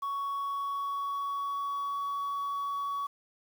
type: tone with pitch glide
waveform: sine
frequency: 1116 to 1126.4 Hz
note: C#6 to C#6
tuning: +11 to +27 cents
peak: -28 dBFS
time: 0.02-3.07 s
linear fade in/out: 10 ms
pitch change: +16 cents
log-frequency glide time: 0.3-2.03 s
effects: tanh soft clip ceiling -30 dBFS + 9-bit